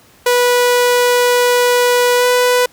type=tone with pitch glide; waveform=sawtooth; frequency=490 to 495.1 Hz; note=B4 to B4; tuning=-14 to +4 cents; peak=-6 dBFS; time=0.26-2.66 s; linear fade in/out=5 ms; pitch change=+18 cents; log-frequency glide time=2.17-2.25 s; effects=pink hiss -47 dBFS RMS until 2.72 s + high-pass 60 Hz 12 dB/octave